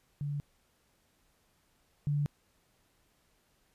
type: tone pair in turn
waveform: sine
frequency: 144.4 / 145.49 Hz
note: D3 / D3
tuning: -29 / -16 cents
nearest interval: unison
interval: 13 cents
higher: second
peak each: -32 / -27 dBFS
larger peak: second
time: 0.21-0.4 / 2.07-2.26 s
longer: neither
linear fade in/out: 0 ms
effects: pink hiss -71 dBFS RMS until 3.74 s + resampled to 32000 Hz